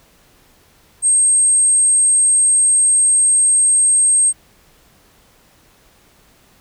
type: tone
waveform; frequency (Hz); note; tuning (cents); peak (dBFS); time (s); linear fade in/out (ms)
sine; 8430; C9; +12; -7; 1.02-4.33; 50
effects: tanh soft clip ceiling -9 dBFS + pink hiss -52 dBFS RMS until 6.6 s